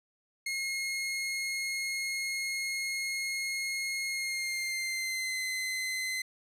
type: tone with pitch glide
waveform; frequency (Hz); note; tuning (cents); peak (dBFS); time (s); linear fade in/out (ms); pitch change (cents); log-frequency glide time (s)
sawtooth; 2155 to 2049; C#7 to C7; -49 to -37; -28; 0.46-6.22; 5; -88; 4.07-5.4
effects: low-pass 12000 Hz 12 dB/octave